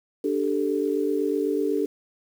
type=chord; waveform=sine; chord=D suspended fourth; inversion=none; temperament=equal; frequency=293.7 / 392 / 440 Hz; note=D4 / G4 / A4; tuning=0 / 0 / 0 cents; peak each=-26 dBFS; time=0.24-1.86 s; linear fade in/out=5 ms; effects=8-bit